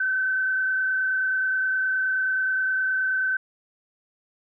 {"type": "tone with frequency modulation", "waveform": "sine", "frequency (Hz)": 1530, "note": "G6", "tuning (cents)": -42, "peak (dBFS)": -21, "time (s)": [0, 3.37], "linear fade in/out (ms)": 5, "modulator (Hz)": 29.5, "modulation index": 0.63, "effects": []}